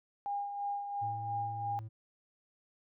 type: tone with tremolo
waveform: sine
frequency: 809 Hz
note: G#5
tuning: 46 cents flat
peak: -32 dBFS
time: 0.26-1.79 s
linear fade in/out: 0 ms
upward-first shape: sine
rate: 2.9 Hz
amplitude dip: 50%
type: tone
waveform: triangle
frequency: 110 Hz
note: A2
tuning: in tune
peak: -39 dBFS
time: 1.01-1.89 s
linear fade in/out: 20 ms
effects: none